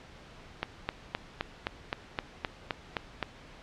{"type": "click train", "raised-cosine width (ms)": 0.3, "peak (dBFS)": -13, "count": 11, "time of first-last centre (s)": [0.63, 3.227], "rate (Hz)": 3.85, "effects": ["pink hiss -51 dBFS RMS until 3.62 s", "low-pass 4000 Hz 12 dB/octave"]}